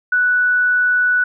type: tone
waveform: sine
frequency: 1480 Hz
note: F#6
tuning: in tune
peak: -12 dBFS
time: 0.12-1.24 s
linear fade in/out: 5 ms
effects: none